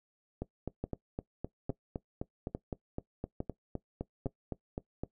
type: two click trains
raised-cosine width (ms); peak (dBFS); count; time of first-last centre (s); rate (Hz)
2; -21 / -22; 5 / 19; 0.84-4.259 / 0.42-5.035; 1.17 / 3.9
effects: noise-tail reverb RT60 0.1 s tail -19 dB re dry